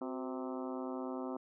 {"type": "harmonic tone with a mistuned harmonic", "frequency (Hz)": 130, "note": "C3", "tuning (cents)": -11, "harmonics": [2, 3, 4, 5, 6, 7, 8, 9, 10], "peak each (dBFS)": [-40, -44, -46, -48, -50, -51, -52, -53, -54], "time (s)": [0.01, 1.37], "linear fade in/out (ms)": 5, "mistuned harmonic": 3, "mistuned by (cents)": -74, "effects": []}